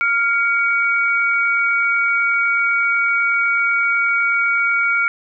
sine tone pair together, 1396.9 / 2254 Hz, F6 / C#7, 0 / +28 cents, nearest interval minor sixth, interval 828 cents, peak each -17 dBFS, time 0.01-5.08 s, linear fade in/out 0 ms, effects none

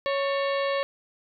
harmonic tone with a mistuned harmonic, 554.4 Hz, C#5, in tune, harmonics 1 / 2 / 3 / 4 / 5 / 6 / 7 / 8, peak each -25 / -31 / -35 / -37 / -39 / -41 / -42 / -43 dBFS, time 0.06-0.83 s, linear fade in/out 0 ms, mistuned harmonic 3, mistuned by +120 cents, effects none

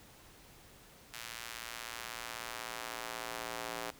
square tone with high-pass filter sweep, 58.1 Hz, A#1, 5 cents flat, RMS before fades -43 dBFS, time 1.13-3.91 s, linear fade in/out 10 ms, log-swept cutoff 1900 to 540 Hz, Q 0.71, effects pink hiss -58 dBFS RMS until 3.99 s

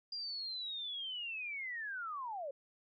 sine linear sweep, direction down, 4838 to 523.3 Hz, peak -39 dBFS, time 0.12-2.51 s, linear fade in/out 5 ms, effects none

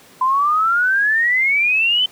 sine exponential sweep, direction up, 1012 to 3081 Hz, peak -13 dBFS, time 0.21-2.06 s, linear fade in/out 5 ms, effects pink hiss -46 dBFS RMS until 2.11 s + high-pass 150 Hz 12 dB/octave

